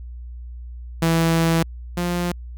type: tone pair in turn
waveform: sawtooth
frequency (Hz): 164.81 / 175.42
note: E3 / F3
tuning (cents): 0 / +8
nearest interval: minor second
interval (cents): 108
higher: second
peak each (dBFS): -12 / -17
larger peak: first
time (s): 1.02-1.63 / 1.97-2.32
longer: first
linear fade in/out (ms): 5
effects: added 60 Hz sine -32 dBFS peak until 2.57 s